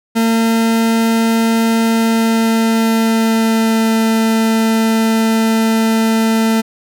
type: tone with pitch glide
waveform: 40% pulse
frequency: 226.8 to 223.3 Hz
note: A#3 to A3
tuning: -47 to +26 cents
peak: -10 dBFS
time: 0.15-6.62 s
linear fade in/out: 20 ms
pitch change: -27 cents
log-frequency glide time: 1.83-3.94 s
effects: none